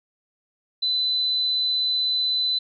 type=tone; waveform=sine; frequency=4012 Hz; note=B7; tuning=26 cents sharp; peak=-20 dBFS; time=0.82-2.59 s; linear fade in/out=10 ms; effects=none